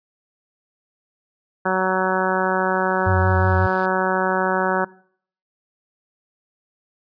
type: harmonic tone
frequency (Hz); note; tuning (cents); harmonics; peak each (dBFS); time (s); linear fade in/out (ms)
187.1; F#3; +20; 1 / 2 / 3 / 4 / 5 / 6 / 7 / 8 / 9; -26 / -25 / -25 / -26 / -25 / -29 / -28 / -25 / -30; 1.65-4.85; 10
type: noise with exponential growth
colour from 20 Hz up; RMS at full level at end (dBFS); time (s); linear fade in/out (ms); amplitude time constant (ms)
blue; -35; 2.06-3.86; 5; 390
type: tone with vibrato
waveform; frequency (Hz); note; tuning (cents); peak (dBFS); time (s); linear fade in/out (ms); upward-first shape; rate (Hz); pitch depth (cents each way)
sine; 92.8; F#2; +6; -17; 3.06-3.67; 10; sine; 5.5; 60
effects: noise-tail reverb RT60 0.6 s tail -22 dB re dry + resampled to 11025 Hz